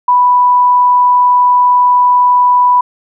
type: tone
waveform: sine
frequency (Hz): 987.8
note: B5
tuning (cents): 0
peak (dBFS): -5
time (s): 0.08-2.81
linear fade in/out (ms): 5
effects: none